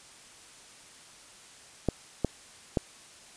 clicks, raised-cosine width 2 ms, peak -11 dBFS, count 3, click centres 1.887 / 2.247 / 2.772 s, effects white hiss -52 dBFS RMS until 3.36 s + resampled to 22050 Hz

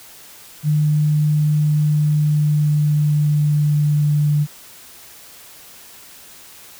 sine tone with pitch glide, 150.6 to 148.01 Hz, D3 to D3, +44 to +14 cents, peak -13 dBFS, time 0.63-4.47 s, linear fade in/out 50 ms, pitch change -30 cents, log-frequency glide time 1.66-4.05 s, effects white hiss -42 dBFS RMS until 6.79 s

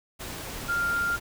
sine tone in noise, 1396.9 Hz, F6, in tune, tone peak -24 dBFS, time 0.68-1.17 s, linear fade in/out 20 ms, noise pink, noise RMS -37 dBFS, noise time 0.19-1.2 s, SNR +10 dB, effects none

